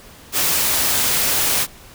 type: noise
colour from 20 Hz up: white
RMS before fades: -18 dBFS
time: 0.32-1.67 s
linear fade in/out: 50 ms
effects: pink hiss -43 dBFS RMS until 1.94 s